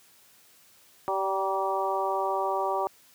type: harmonic tone with a mistuned harmonic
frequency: 193.4 Hz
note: G3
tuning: 23 cents flat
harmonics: 2 / 3 / 4 / 5 / 6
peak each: -32 / -32 / -30 / -31 / -33 dBFS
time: 1.08-2.87 s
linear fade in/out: 0 ms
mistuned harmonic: 5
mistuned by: -24 cents
effects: white hiss -58 dBFS RMS until 3.14 s + high-pass 80 Hz 12 dB/octave